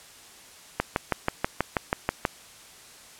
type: click train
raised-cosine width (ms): 0.5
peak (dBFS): -7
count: 10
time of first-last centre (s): 0.8-2.252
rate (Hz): 6.2
effects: white hiss -49 dBFS RMS until 3.19 s + low-pass 10000 Hz 12 dB/octave